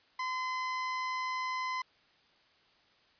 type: tone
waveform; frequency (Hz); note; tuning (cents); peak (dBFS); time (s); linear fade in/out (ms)
30% pulse; 1024; C6; -38; -30; 0.19-1.82; 5
effects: white hiss -66 dBFS RMS until 3.19 s + resampled to 11025 Hz